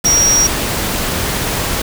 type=tone in noise; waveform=sine; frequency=5680 Hz; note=F8; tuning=28 cents sharp; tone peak=-9 dBFS; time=0.05-0.47 s; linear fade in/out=5 ms; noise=pink; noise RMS=-18 dBFS; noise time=0.04-1.82 s; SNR=+6 dB; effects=none